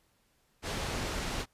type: low-pass noise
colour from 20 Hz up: pink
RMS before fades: -35 dBFS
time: 0.62-1.46 s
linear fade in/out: 50 ms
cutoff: 6700 Hz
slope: 12 dB/octave
effects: pink hiss -71 dBFS RMS until 1.53 s + resampled to 32000 Hz